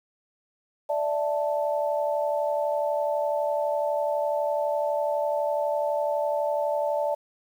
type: chord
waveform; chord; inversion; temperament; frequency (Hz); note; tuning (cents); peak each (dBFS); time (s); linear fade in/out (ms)
sine; D suspended second; none; equal; 587.3 / 659.3 / 880; D5 / E5 / A5; 0 / 0 / 0; -25 / -30 / -30; 0.89-7.15; 10
effects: 9-bit